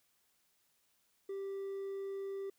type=tone with hard clipping; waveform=triangle; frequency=392 Hz; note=G4; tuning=in tune; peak=-39 dBFS; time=1.29-2.5 s; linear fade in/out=5 ms; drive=5 dB; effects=white hiss -75 dBFS RMS until 2.58 s